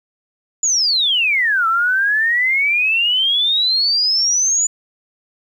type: exponential two-way sweep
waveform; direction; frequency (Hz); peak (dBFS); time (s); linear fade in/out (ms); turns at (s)
sine; down then up; 7030 to 1311 to 7030; -13; 0.63-4.67; 5; 1.67
effects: 8-bit